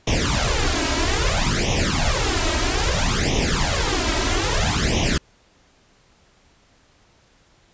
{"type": "noise with flanger", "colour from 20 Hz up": "pink", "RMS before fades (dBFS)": -20, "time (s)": [0.07, 5.18], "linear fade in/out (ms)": 5, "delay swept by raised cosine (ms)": [0.33, 3.13], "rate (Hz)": 0.61, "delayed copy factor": 0.85, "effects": ["pink hiss -57 dBFS RMS until 7.73 s", "resampled to 16000 Hz"]}